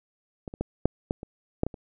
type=clicks; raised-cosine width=2 ms; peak=-22 / -25 / -14 / -6 / -12 / -24 / -9 / -16 / -27 dBFS; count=9; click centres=0.478 / 0.539 / 0.61 / 0.856 / 1.109 / 1.231 / 1.634 / 1.666 / 1.742 s; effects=none